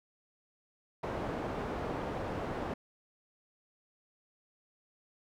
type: low-pass noise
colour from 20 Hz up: white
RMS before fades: -37 dBFS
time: 1.03-2.74 s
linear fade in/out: 5 ms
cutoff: 740 Hz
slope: 12 dB/octave
effects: none